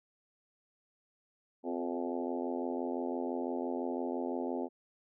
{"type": "harmonic tone with a mistuned harmonic", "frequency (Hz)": 85.9, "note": "F2", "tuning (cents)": -28, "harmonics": [3, 4, 5, 6, 7, 8, 9, 10], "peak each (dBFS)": [-37, -39, -41, -43, -44, -45, -46, -47], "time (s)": [1.63, 4.69], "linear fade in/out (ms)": 50, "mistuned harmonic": 4, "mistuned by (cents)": 38, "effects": []}